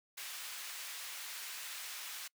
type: high-pass noise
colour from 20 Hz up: pink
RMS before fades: -45 dBFS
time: 0.17-2.28 s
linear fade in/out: 10 ms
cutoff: 1700 Hz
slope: 12 dB/octave
effects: noise-tail reverb RT60 0.1 s tail -25 dB re dry